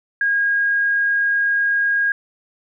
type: tone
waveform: sine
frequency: 1632 Hz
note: G#6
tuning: 31 cents flat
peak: -15 dBFS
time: 0.21-2.12 s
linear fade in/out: 2 ms
effects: none